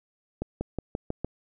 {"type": "accelerating click train", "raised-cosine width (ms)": 2, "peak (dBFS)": -16, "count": 6, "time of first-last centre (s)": [0.42, 1.246], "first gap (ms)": 190, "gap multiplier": 0.93, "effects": []}